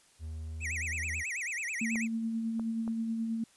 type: tone with pitch glide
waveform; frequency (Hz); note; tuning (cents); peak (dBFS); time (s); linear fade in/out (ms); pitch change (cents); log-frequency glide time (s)
triangle; 79.2 to 80.44; D#2 to E2; +31 to -42; -35; 0.19-1.24; 50; +27; 0.43-0.82
type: tone with vibrato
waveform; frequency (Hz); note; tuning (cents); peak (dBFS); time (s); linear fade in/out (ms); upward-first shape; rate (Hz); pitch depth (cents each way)
square; 2217; C#7; 0; -34; 0.6-2.08; 50; sine; 9.2; 300
type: tone with tremolo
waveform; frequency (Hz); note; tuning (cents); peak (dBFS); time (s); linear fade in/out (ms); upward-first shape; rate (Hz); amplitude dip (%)
sine; 226.2; A3; +48; -29; 1.81-3.44; 5; sine; 9.4; 30
type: clicks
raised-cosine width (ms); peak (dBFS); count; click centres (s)
1; -30; 3; 1.957 / 2.596 / 2.878
effects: white hiss -63 dBFS RMS until 3.56 s + resampled to 24000 Hz